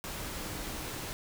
sine tone in noise, 306.2 Hz, D#4, 28 cents flat, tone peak -48 dBFS, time 0.37-1.05 s, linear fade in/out 0 ms, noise pink, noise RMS -39 dBFS, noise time 0.04-1.13 s, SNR -12 dB, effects none

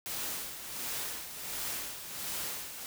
white noise with tremolo, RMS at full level -36 dBFS, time 0.06-2.86 s, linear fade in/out 0 ms, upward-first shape sine, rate 1.4 Hz, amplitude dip 60%, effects none

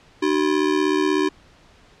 square ring-modulated tone, 340.9 Hz, F4, 42 cents flat, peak -15 dBFS, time 0.22-1.29 s, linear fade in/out 10 ms, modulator 38.2 Hz, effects pink hiss -52 dBFS RMS until 2 s + low-pass 5000 Hz 12 dB/octave

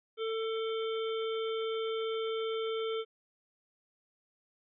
harmonic tone with a mistuned harmonic, 446.2 Hz, A4, 24 cents sharp, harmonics 1 / 3 / 5 / 7 / 8, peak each -32 / -42 / -48 / -44 / -48 dBFS, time 0.17-3.05 s, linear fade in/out 50 ms, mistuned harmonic 8, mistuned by -26 cents, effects none

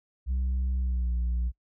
sine tone with pitch glide, 63.8 to 59.87 Hz, C2 to A#1, -43 to +47 cents, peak -22 dBFS, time 0.26-1.52 s, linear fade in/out 50 ms, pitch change -110 cents, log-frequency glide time 0.77-1.13 s, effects noise-tail reverb RT60 0.1 s tail -25 dB re dry + tanh soft clip ceiling -24 dBFS

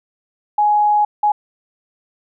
sine tone bursts at uneven times, 836 Hz, G#5, 11 cents sharp, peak -11 dBFS, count 2, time 0.58-1.05 / 1.23-1.32 s, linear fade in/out 5 ms, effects none

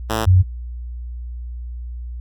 5% pulse / sine tone pair in turn, 110.6 / 91.94 Hz, A2 / F#2, +9 / -10 cents, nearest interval minor third, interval 319 cents, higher first, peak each -8 dBFS, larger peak neither, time 0.09-0.26 / 0.26-0.43 s, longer neither, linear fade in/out 20 ms, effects added 60 Hz sine -27 dBFS peak until 2.2 s

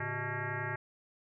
sine tone with frequency modulation, 870 Hz, A5, 20 cents flat, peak -33 dBFS, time 0-0.76 s, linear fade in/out 5 ms, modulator 253 Hz, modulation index 4.4, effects none

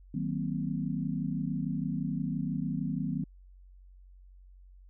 sine chord, C half-diminished seventh, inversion first, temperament just, 156.98 / 188.37 / 235.5 / 261.6 Hz, Eb3 / Gb3 / Bb3 / C4, +16 / +31 / +18 / 0 cents, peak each -34 / -35 / -36 / -36 dBFS, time 0.14-3.24 s, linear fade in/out 5 ms, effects added 46 Hz sine -51 dBFS peak until 4.89 s

